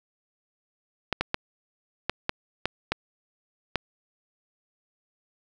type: clicks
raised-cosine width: 0.3 ms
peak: -8 dBFS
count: 8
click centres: 1.127 / 1.21 / 1.344 / 2.096 / 2.294 / 2.656 / 2.92 / 3.757 s
effects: none